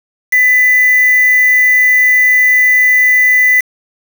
sine tone with quantisation, 1998 Hz, B6, 20 cents sharp, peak -6 dBFS, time 0.32-3.61 s, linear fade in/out 10 ms, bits 3, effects none

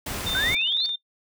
pink noise, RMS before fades -31 dBFS, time 0.06-0.55 s, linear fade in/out 5 ms
clicks, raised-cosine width 0.2 ms, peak -27 dBFS, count 12, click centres 0.233 / 0.27 / 0.447 / 0.512 / 0.566 / 0.614 / 0.674 / 0.723 / 0.771 / 0.803 / 0.85 / 0.893 s
sine tone with tremolo, 3604 Hz, A7, 41 cents sharp, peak -24 dBFS, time 0.26-0.96 s, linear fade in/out 10 ms, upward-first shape sine, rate 19 Hz, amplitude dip 25%
sine exponential sweep, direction up, 1480 to 4500 Hz, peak -23 dBFS, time 0.35-0.86 s, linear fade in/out 0 ms
effects noise-tail reverb RT60 0.1 s tail -18 dB re dry

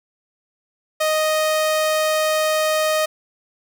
sawtooth tone, 622.3 Hz, D#5, in tune, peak -13 dBFS, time 1-3.06 s, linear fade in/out 10 ms, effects none

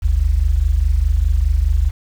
sine tone pair together, 48.86 / 73.7 Hz, G1 / D2, -5 / +7 cents, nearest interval perfect fifth, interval 712 cents, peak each -15 dBFS, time 0.02-1.91 s, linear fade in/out 20 ms, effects 7-bit

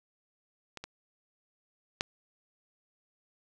clicks, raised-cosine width 0.2 ms, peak -24 / -23 / -11 dBFS, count 3, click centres 0.773 / 0.84 / 2.009 s, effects none

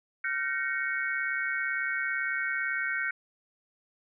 sine chord, G half-diminished seventh, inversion third, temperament equal with one note detuned, 1396.9 / 1534.8 / 1864.7 / 2217 Hz, F6 / G6 / Bb6 / Db7, 0 / -37 / 0 / 0 cents, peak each -36 / -31 / -35 / -34 dBFS, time 0.24-3.11 s, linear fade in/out 5 ms, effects none

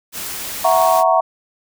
white noise, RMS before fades -27 dBFS, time 0.12-1.04 s, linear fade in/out 50 ms
sine chord, F# dominant seventh, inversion third, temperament equal, 659.3 / 740 / 932.3 / 1108.7 Hz, E5 / F#5 / A#5 / C#6, 0 / 0 / 0 / 0 cents, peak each -15 / -16 / -18 / -18 dBFS, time 0.64-1.21 s, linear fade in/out 10 ms
effects none

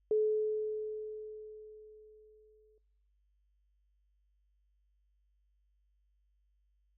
sine tone with exponential decay, 429.6 Hz, A4, 41 cents flat, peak -25 dBFS, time 0.11-2.78 s, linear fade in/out 2 ms, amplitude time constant 580 ms, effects noise-tail reverb RT60 0.9 s tail -23 dB re dry + added 50 Hz sine -70 dBFS peak until 6.97 s

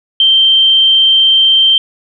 sine tone, 3136 Hz, G7, in tune, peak -5 dBFS, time 0.2-1.78 s, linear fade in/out 2 ms, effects none

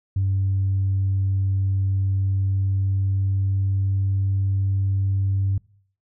sine tone with pitch glide, 96.7 to 97.37 Hz, G2 to G2, -23 to -11 cents, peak -17 dBFS, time 0.16-5.58 s, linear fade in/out 5 ms, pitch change +12 cents, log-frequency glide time 2.02-4.23 s, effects noise-tail reverb RT60 0.6 s tail -25 dB re dry + tanh soft clip ceiling -15 dBFS

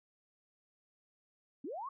sine linear sweep, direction up, 237.5 to 1150 Hz, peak -39 dBFS, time 1.64-1.89 s, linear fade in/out 5 ms, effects none

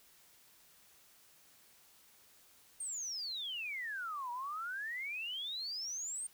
sine exponential two-way sweep, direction down then up, 8870 to 944 to 8870 Hz, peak -38 dBFS, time 2.8-6.27 s, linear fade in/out 5 ms, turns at 4.31 s, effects white hiss -64 dBFS RMS until 6.33 s

